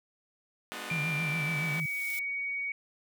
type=chord; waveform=5% pulse; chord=G# diminished seventh; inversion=none; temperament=just; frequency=207.7 / 249.2 / 299 / 358.8 Hz; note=G#3 / B3 / D4 / F4; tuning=0 / +16 / +31 / +47 cents; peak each=-33 dBFS; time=0.72-1.8 s; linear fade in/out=0 ms
type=noise with exponential growth; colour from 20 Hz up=blue; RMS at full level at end=-39 dBFS; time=0.9-2.19 s; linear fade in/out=0 ms; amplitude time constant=280 ms
type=tone with pitch glide; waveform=sine; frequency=2378 to 2245 Hz; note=D7 to C#7; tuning=+21 to +21 cents; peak=-31 dBFS; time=0.9-2.72 s; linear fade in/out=2 ms; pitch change=-100 cents; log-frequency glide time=1.1-2.01 s
type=tone with vibrato; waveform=sine; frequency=155.4 Hz; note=D#3; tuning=2 cents flat; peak=-32 dBFS; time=0.91-1.86 s; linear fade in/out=5 ms; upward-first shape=triangle; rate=7.1 Hz; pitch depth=150 cents each way
effects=none